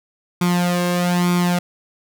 sawtooth tone with flanger, 176.7 Hz, F3, 21 cents sharp, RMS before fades -18 dBFS, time 0.41-1.59 s, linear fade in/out 5 ms, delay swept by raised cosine 0.86 to 1.86 ms, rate 1.1 Hz, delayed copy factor +0.7, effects none

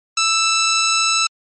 10% pulse tone, 1322 Hz, E6, 5 cents sharp, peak -6 dBFS, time 0.17-1.27 s, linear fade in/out 5 ms, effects MP3 32 kbps

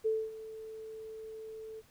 sine tone with ADSR envelope, 440 Hz, A4, in tune, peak -26 dBFS, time 0.04-1.82 s, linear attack 22 ms, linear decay 240 ms, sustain -16 dB, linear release 32 ms, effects pink hiss -64 dBFS RMS until 1.9 s

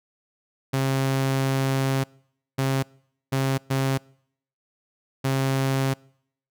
sawtooth tone bursts at uneven times, 134.4 Hz, C3, 47 cents sharp, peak -17 dBFS, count 5, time 0.73-2.04 / 2.58-2.83 / 3.32-3.58 / 3.7-3.98 / 5.24-5.94 s, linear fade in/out 10 ms, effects noise-tail reverb RT60 0.7 s tail -26 dB re dry

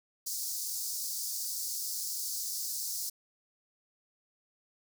pink high-pass noise, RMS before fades -36 dBFS, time 0.26-3.1 s, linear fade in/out 10 ms, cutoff 4700 Hz, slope 48 dB/octave, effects none

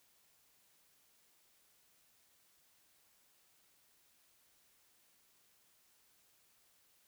silence, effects white hiss -71 dBFS RMS until 7.07 s

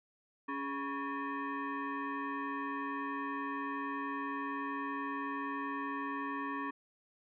sine tone with frequency modulation, 415.3 Hz, G#4, in tune, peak -35 dBFS, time 0.48-6.71 s, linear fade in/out 10 ms, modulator 695 Hz, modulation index 2, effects none

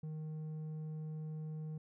square tone with low-pass filter, 155.6 Hz, D#3, in tune, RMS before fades -43 dBFS, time 0.03-1.78 s, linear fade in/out 5 ms, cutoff 330 Hz, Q 0.57, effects none

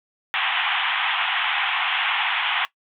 white band-pass noise, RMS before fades -23 dBFS, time 0.34-2.65 s, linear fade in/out 0 ms, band 730 to 3400 Hz, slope 96 dB/octave, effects noise-tail reverb RT60 0.1 s tail -18 dB re dry

